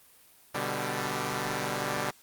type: chord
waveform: 5% pulse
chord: G major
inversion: first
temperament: equal with one note detuned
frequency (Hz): 124.19 / 146.83 / 196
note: B2 / D3 / G3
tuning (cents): +10 / 0 / 0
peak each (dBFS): -23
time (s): 0.54-2.11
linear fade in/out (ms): 10
effects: white hiss -58 dBFS RMS until 2.22 s + Opus 32 kbps